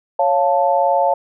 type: chord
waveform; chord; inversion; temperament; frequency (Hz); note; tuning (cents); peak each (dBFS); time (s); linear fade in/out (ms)
sine; Db augmented; none; equal; 554.4 / 698.5 / 880; Db5 / F5 / A5; 0 / 0 / 0; -17; 0.19-1.14; 5
effects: none